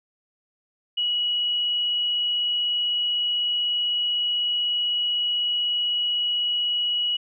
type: tone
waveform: sine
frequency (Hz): 2919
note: F#7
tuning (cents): -24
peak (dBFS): -21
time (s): 0.97-7.17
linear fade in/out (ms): 10
effects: none